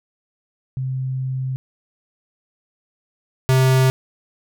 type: tone pair in turn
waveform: sine / square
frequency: 130.81 / 130.81 Hz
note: C3 / C3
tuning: 0 / 0 cents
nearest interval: unison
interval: 0 cents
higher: neither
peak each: -21 / -13 dBFS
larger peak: second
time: 0.77-1.56 / 3.49-3.9 s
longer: first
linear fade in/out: 0 ms
effects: none